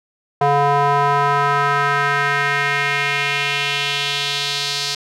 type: tone with band-pass filter sweep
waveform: square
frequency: 142.6 Hz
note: C#3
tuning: 49 cents sharp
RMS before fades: -18 dBFS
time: 0.41-4.95 s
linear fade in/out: 5 ms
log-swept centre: 800 to 4600 Hz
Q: 2.3
effects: none